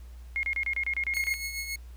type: tone bursts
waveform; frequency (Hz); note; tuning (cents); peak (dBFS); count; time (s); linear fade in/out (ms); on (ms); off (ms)
sine; 2146; C7; +43; -26; 10; 0.36-1.34; 0; 71; 30
type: tone with tremolo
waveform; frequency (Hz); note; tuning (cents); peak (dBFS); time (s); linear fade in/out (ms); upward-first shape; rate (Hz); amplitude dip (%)
sawtooth; 2175; C#7; -33; -27; 1.14-1.76; 5; triangle; 7.2; 60
effects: added 60 Hz sine -42 dBFS peak until 1.96 s + pink hiss -61 dBFS RMS until 1.96 s